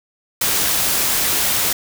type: noise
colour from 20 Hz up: white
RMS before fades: -18 dBFS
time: 0.41-1.73 s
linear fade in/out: 5 ms
effects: none